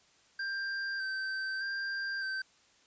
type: tone with vibrato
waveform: square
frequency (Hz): 1568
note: G6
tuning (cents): 0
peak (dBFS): -34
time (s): 0.39-2.42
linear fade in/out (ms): 5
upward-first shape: square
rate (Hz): 0.82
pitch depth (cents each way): 19
effects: white hiss -65 dBFS RMS until 2.86 s + resampled to 16000 Hz

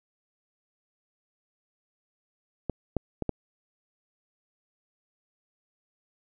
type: clicks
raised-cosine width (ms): 2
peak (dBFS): -15 / -12 / -16 / -13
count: 4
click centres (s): 2.697 / 2.967 / 3.223 / 3.293
effects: none

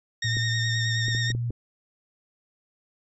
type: tone with vibrato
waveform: 20% pulse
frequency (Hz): 1842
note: A#6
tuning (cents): -21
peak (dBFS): -21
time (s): 0.22-1.32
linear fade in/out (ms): 5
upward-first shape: sine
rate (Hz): 9.5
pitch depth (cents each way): 27
type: tone with pitch glide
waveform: sine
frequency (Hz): 113.7 to 119.01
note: A#2 to A#2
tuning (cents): -43 to +36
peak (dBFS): -25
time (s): 0.24-1.51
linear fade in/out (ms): 10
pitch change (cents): +79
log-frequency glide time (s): 1.03-1.32
type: clicks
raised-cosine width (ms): 3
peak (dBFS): -22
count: 6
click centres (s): 0.369 / 1.083 / 1.149 / 1.303 / 1.35 / 1.505
effects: resampled to 22050 Hz

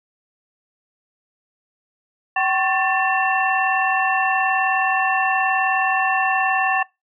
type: tone cluster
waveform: sine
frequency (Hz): 764 / 1066 / 1105 / 1777 / 2711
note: G5 / C6 / C#6 / A6 / E7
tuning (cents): -45 / +32 / -6 / +17 / +48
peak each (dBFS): -20 / -29 / -26 / -22 / -25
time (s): 2.36-6.83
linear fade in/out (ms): 5
effects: noise-tail reverb RT60 0.2 s tail -21 dB re dry

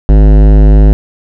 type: tone with hard clipping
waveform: sine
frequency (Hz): 51.6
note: G#1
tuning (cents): -10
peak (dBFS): -3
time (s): 0.09-0.93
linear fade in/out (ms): 0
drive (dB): 17
effects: none

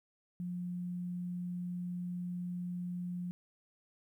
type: tone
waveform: sine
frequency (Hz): 177.6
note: F3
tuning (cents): +29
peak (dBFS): -36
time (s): 0.4-3.31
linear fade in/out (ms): 0
effects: 12-bit

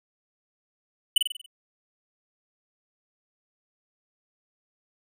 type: tone with echo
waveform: square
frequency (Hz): 2983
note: F#7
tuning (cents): +13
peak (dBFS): -15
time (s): 1.16-1.18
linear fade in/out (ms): 5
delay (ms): 47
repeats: 6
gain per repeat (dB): -5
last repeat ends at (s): 1.462
effects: none

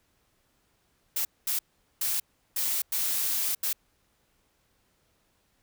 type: noise bursts at uneven times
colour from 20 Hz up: blue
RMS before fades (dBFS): -28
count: 6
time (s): 1.16-1.25 / 1.47-1.59 / 2.01-2.2 / 2.56-2.82 / 2.92-3.55 / 3.63-3.73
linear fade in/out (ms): 5
effects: pink hiss -70 dBFS RMS until 5.62 s

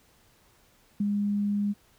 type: tone with ADSR envelope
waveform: sine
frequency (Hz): 204.3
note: G#3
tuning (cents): -28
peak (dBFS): -22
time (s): 1-1.74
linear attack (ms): 6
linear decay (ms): 25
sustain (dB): -2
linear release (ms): 30
effects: pink hiss -62 dBFS RMS until 1.98 s

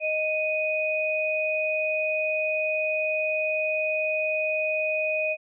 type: tone pair together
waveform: sine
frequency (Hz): 622.2 / 2489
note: D#5 / D#7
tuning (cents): 0 / 0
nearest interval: 2 octaves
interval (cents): 2400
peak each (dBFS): -26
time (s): 0-5.37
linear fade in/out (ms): 50
effects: none

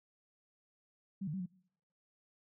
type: tone with pitch steps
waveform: sine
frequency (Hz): 194.3 / 150.8 / 191.1 / 180.2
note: G3 / D3 / G3 / F#3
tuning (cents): -15 / +46 / -44 / -45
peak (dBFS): -36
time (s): 1.21-1.462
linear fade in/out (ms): 10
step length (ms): 63
effects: noise-tail reverb RT60 0.7 s tail -25 dB re dry

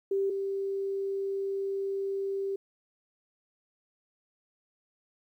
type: tone pair in turn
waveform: sine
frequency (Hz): 392 / 392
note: G4 / G4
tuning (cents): 0 / 0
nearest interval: unison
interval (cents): 0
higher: neither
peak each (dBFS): -25 / -29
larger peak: first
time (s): 0.11-0.3 / 0.3-2.56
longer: second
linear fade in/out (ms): 5
effects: 11-bit

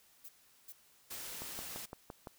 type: noise bursts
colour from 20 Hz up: violet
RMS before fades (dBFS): -49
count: 4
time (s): 0.24-1.602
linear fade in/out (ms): 10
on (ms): 48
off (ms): 390
type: noise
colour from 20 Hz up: white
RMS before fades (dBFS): -45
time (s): 1.1-1.86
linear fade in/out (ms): 10
type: click train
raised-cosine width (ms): 1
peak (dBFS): -30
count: 6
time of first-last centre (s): 1.42-2.272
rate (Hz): 5.87
effects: white hiss -66 dBFS RMS until 2.38 s

